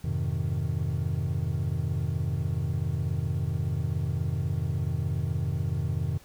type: chord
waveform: triangle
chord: F minor seventh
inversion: none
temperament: equal with one note detuned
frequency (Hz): 87.31 / 103.83 / 128.27 / 155.56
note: F2 / Ab2 / C3 / Eb3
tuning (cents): 0 / 0 / -34 / 0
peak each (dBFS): -29 / -31 / -29 / -30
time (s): 0.04-6.18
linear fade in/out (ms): 5
effects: pink hiss -55 dBFS RMS until 6.24 s